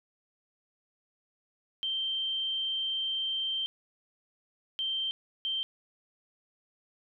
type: tone bursts at uneven times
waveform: sine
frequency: 3136 Hz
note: G7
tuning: in tune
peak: -29 dBFS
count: 3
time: 1.83-3.66 / 4.79-5.11 / 5.45-5.63 s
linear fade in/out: 0 ms
effects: none